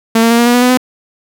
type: tone with pitch steps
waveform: sawtooth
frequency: 226.2 / 229.9 / 233.6 / 237.4 / 241.3 / 245.3 / 249.3 / 253.3 Hz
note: A3 / A#3 / A#3 / A#3 / B3 / B3 / B3 / B3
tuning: +48 / -24 / +4 / +32 / -40 / -12 / +16 / +44 cents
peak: -3 dBFS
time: 0.15-0.774 s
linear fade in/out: 5 ms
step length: 78 ms
effects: none